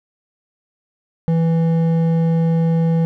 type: tone with hard clipping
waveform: sine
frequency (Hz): 164.81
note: E3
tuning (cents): 0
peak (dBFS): -15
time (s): 1.28-3.05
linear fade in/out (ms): 0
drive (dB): 8
effects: none